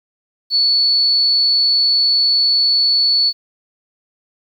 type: tone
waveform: sine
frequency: 4435 Hz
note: C#8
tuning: in tune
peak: -11 dBFS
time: 0.5-3.33 s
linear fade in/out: 50 ms
effects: 8-bit